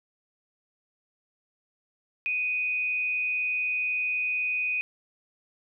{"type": "tone with frequency modulation", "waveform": "sine", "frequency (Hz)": 2489, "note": "D#7", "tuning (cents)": 0, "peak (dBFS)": -25, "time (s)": [2.26, 4.81], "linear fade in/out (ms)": 0, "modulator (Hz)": 159, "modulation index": 0.3, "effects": []}